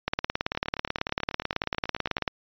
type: two click trains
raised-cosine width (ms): 0.3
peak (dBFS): -18 / -9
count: 16 / 41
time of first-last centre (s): 0.55-2.182 / 0.08-2.278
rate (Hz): 9.19 / 18.2
effects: resampled to 11025 Hz